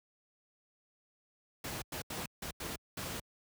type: noise bursts at uneven times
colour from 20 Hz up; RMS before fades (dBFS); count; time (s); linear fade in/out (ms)
pink; -40; 6; 1.64-1.82 / 1.92-2.02 / 2.1-2.26 / 2.42-2.51 / 2.6-2.76 / 2.97-3.2; 5
effects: high-pass 60 Hz 12 dB/octave